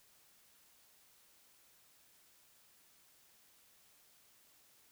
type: silence
effects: white hiss -67 dBFS RMS until 4.91 s